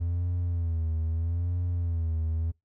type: tone with vibrato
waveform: triangle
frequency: 84.2 Hz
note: E2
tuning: 37 cents sharp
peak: -23 dBFS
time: 0-2.52 s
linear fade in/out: 20 ms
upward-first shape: sine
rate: 0.78 Hz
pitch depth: 85 cents each way
effects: noise-tail reverb RT60 0.2 s tail -26 dB re dry + tanh soft clip ceiling -19 dBFS